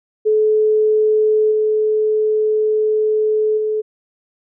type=tone with level steps; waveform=sine; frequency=430.3 Hz; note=A4; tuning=39 cents flat; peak=-11 / -13 / -16 dBFS; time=0.25-3.82 s; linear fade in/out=20 ms; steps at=1.51 / 3.57 s; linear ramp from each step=10 ms; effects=none